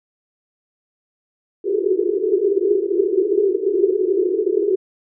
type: band-pass noise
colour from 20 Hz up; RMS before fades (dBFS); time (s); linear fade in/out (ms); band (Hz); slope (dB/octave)
pink; -18; 1.64-4.76; 20; 360 to 420; 96
effects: none